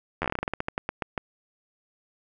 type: slowing click train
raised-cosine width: 0.5 ms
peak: -12 dBFS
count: 18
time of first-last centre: 0.22-1.178 s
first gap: 11 ms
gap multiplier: 1.18
effects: none